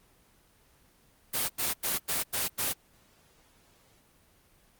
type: noise bursts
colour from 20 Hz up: white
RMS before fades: -29 dBFS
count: 6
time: 1.33-2.735 s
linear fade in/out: 20 ms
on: 160 ms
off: 89 ms
effects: pink hiss -63 dBFS RMS until 4.79 s + Opus 24 kbps